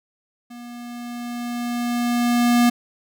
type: tone with level ramp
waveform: square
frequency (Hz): 240.2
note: B3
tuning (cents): -48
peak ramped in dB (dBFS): -37 to -13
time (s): 0.5-2.7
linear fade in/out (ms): 10
effects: none